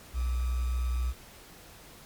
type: tone with sample-and-hold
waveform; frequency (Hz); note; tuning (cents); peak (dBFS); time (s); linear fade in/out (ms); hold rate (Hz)
sine; 61.74; B1; 0; -26; 0.13-1.14; 50; 1225
effects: pink hiss -51 dBFS RMS until 2.05 s + MP3 96 kbps